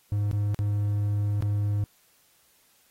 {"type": "tone with dropouts", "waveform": "triangle", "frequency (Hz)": 102.9, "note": "G#2", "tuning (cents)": -16, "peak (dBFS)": -21, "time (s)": [0.12, 1.84], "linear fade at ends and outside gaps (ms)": 0, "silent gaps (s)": [[0.313, 0.329], [0.545, 0.59], [1.408, 1.424]], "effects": ["white hiss -63 dBFS RMS until 2.9 s", "AAC 48 kbps"]}